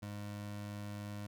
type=tone; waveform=25% pulse; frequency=103.1 Hz; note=G#2; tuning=12 cents flat; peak=-38 dBFS; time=0.02-1.27 s; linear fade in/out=10 ms; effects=none